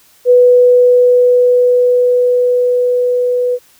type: tone with level ramp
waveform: sine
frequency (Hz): 493.9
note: B4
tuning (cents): 0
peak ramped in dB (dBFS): -3 to -11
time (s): 0.25-3.59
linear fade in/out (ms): 50
effects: white hiss -48 dBFS RMS until 3.79 s